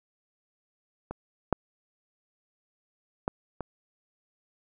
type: clicks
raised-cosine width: 1 ms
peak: -21 / -8 / -13 / -19 dBFS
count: 4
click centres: 1.11 / 1.527 / 3.279 / 3.607 s
effects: none